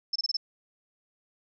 sine tone bursts, 5274 Hz, E8, in tune, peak -25 dBFS, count 5, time 0.13-0.369 s, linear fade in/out 5 ms, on 27 ms, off 26 ms, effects none

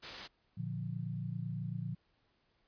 white noise, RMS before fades -43 dBFS, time 0.02-0.28 s, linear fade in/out 20 ms
sine chord, Bb major, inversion none, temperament equal, 116.54 / 146.83 / 174.61 Hz, Bb2 / D3 / F3, 0 / 0 / 0 cents, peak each -40 / -41 / -41 dBFS, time 0.57-1.95 s, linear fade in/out 10 ms
effects pink hiss -75 dBFS RMS until 2.67 s + resampled to 11025 Hz

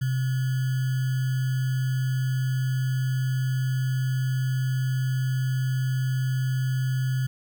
sine tone with sample-and-hold, 130 Hz, C3, 11 cents flat, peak -22 dBFS, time 0.01-7.27 s, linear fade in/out 10 ms, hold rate 1575 Hz, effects none

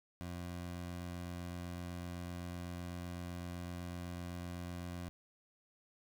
20% pulse tone, 87.9 Hz, F2, 12 cents sharp, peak -37 dBFS, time 0.21-5.09 s, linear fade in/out 0 ms, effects none

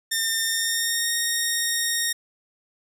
10% pulse tone with pitch glide, 1812 to 1857.6 Hz, A#6 to A#6, -50 to -7 cents, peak -13 dBFS, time 0.11-2.13 s, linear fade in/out 10 ms, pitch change +43 cents, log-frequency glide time 0.39-1.14 s, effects none

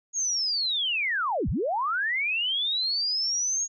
sine linear two-way sweep, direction down then up, 6680 to 36.71 to 6680 Hz, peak -24 dBFS, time 0.13-3.68 s, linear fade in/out 50 ms, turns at 1.49 s, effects none

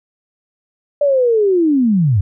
sine linear sweep, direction down, 589 to 87.31 Hz, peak -10 dBFS, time 1.01-2.21 s, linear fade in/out 5 ms, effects none

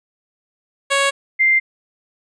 10% pulse / sine tone pair in turn, 554.4 / 2093 Hz, C#5 / C7, 0 / 0 cents, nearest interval octave + major seventh, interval 2300 cents, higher second, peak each -6 / -11 dBFS, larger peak first, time 0.9-1.11 / 1.39-1.6 s, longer neither, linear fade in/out 20 ms, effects resampled to 22050 Hz

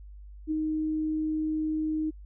sine tone with ADSR envelope, 311.1 Hz, D#4, in tune, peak -24 dBFS, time 0.47-2.11 s, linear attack 42 ms, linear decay 12 ms, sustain -2 dB, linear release 19 ms, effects added 50 Hz sine -43 dBFS peak until 2.25 s

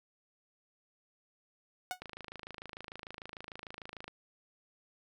sawtooth tone with exponential decay, 734 Hz, F#5, 14 cents flat, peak -28 dBFS, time 1.91-2 s, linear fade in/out 0 ms, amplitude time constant 18 ms
click train, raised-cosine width 0.3 ms, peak -28 dBFS, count 56, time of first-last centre 2.02-4.08 s, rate 26.7 Hz
effects none

